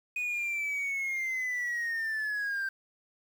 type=linear sweep; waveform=sine; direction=down; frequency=2489 to 1561 Hz; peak=-27 dBFS; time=0.16-2.69 s; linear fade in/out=5 ms; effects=tanh soft clip ceiling -29 dBFS + 9-bit